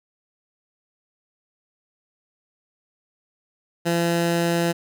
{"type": "tone", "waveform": "15% pulse", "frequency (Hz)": 170, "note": "F3", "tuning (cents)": -46, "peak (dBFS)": -13, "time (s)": [3.85, 4.73], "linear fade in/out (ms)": 20, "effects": []}